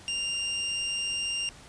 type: tone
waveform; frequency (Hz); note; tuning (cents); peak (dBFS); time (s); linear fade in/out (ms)
sawtooth; 2794; F7; 0; -25; 0.08-1.49; 0
effects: pink hiss -50 dBFS RMS until 1.68 s + resampled to 22050 Hz